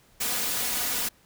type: noise with comb filter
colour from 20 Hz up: white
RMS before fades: -28 dBFS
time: 0.2-1.09 s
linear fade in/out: 10 ms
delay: 4.1 ms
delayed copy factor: +0.55
effects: pink hiss -60 dBFS RMS until 1.25 s